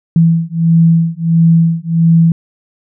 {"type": "beating tone pair", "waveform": "sine", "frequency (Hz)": [164.81, 166.31], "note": ["E3", "E3"], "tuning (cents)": [0, 16], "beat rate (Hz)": 1.5, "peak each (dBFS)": -10, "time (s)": [0.16, 2.32], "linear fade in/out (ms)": 2, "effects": []}